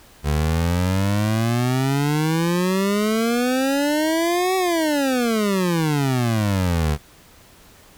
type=exponential two-way sweep; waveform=25% pulse; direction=up then down; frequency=72.1 to 380 to 72.1 Hz; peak=-14 dBFS; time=0.23-6.98 s; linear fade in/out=50 ms; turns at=4.56 s; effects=pink hiss -49 dBFS RMS until 7.97 s